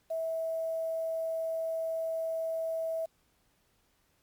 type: tone with quantisation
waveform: sine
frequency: 651 Hz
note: E5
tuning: 22 cents flat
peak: -30 dBFS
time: 0.1-3.06 s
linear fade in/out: 10 ms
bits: 9
effects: pink hiss -71 dBFS RMS until 4.22 s + MP3 96 kbps